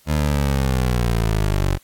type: linear sweep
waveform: 20% pulse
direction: down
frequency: 77 to 45.47 Hz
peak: -12 dBFS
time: 0.06-1.79 s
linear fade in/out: 50 ms
effects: white hiss -54 dBFS RMS until 1.83 s + AAC 64 kbps